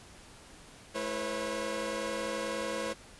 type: tone cluster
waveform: sawtooth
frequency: 214.6 / 331.7 / 492 / 543 Hz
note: A3 / E4 / B4 / C#5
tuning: -43 / +11 / -7 / -36 cents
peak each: -38 / -37 / -34 / -32 dBFS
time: 0.94-2.94 s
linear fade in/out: 20 ms
effects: pink hiss -53 dBFS RMS until 3.19 s + resampled to 24000 Hz